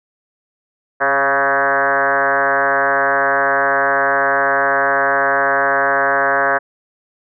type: tone with frequency modulation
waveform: sine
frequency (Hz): 1112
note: C#6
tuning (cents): +5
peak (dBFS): -12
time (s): 1-6.59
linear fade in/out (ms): 20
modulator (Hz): 140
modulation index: 4.6
effects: none